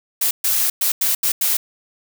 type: noise bursts at uneven times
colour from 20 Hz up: blue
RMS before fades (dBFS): -18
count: 6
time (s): 0.21-0.31 / 0.44-0.7 / 0.81-0.92 / 1.01-1.15 / 1.23-1.32 / 1.41-1.57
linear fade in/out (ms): 5
effects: none